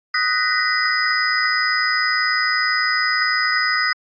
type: tone cluster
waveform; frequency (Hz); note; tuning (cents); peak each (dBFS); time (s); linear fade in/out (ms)
sine; 1251 / 1493 / 1885 / 2005 / 4994; D#6 / F#6 / A#6 / B6 / D#8; +9 / +15 / +19 / +26 / +6; -23; 0.14-3.93; 5
effects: AAC 48 kbps